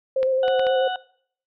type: tone with vibrato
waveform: sine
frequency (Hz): 524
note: C5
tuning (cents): +2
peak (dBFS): -18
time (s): 0.16-0.88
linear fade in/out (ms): 5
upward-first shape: square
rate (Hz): 9.2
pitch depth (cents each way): 18
type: clicks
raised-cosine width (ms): 0.3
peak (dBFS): -17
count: 4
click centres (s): 0.23 / 0.481 / 0.595 / 0.668
type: harmonic tone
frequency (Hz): 740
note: F#5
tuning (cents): 0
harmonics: 1 / 2 / 4 / 5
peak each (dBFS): -25 / -32 / -34 / -41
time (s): 0.43-0.96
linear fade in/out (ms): 2
effects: noise-tail reverb RT60 0.6 s tail -21 dB re dry